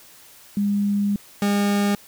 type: tone pair in turn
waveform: sine / 40% pulse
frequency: 202.9 / 202.9 Hz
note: G#3 / G#3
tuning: -40 / -40 cents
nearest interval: unison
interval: 0 cents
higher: neither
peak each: -18 / -17 dBFS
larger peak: second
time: 0.57-1.16 / 1.42-1.95 s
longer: first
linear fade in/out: 2 ms
effects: white hiss -48 dBFS RMS until 2.07 s

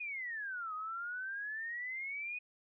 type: exponential two-way sweep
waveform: sine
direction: down then up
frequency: 2500 to 1241 to 2500 Hz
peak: -38 dBFS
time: 0-2.39 s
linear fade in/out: 10 ms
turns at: 0.74 s
effects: none

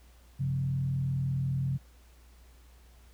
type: tone with frequency modulation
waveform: sine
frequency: 134.7 Hz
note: C#3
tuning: 49 cents flat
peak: -27 dBFS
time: 0.39-1.78 s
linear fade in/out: 20 ms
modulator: 40.2 Hz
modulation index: 0.59
effects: added 60 Hz sine -54 dBFS peak until 3.13 s + pink hiss -63 dBFS RMS until 3.13 s

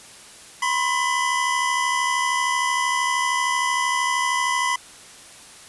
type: tone cluster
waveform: square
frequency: 984 / 1057 / 2004 Hz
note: B5 / C6 / B6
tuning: -7 / +17 / +25 cents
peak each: -25 dBFS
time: 0.62-4.76 s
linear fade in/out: 5 ms
effects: white hiss -44 dBFS RMS until 5.68 s + resampled to 24000 Hz

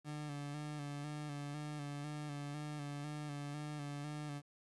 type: tone with vibrato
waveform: 30% pulse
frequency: 146.83 Hz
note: D3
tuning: in tune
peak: -39 dBFS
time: 0.04-4.42 s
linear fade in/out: 50 ms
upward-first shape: square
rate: 2 Hz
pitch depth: 33 cents each way
effects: resampled to 24000 Hz + 11-bit

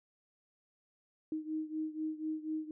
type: beating tone pair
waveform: sine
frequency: 311.1 / 315.2 Hz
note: D#4 / D#4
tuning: 0 / +23 cents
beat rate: 4.1 Hz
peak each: -37 / -40 dBFS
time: 1.32-2.71 s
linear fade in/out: 2 ms
effects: none

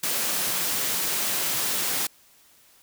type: high-pass noise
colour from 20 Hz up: white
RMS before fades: -26 dBFS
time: 0.03-2.07 s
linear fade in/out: 5 ms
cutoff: 110 Hz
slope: 96 dB/octave
effects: white hiss -57 dBFS RMS until 2.82 s

